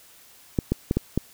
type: clicks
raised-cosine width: 3 ms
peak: -8 dBFS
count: 5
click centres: 0.588 / 0.72 / 0.911 / 0.97 / 1.176 s
effects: white hiss -52 dBFS RMS until 1.33 s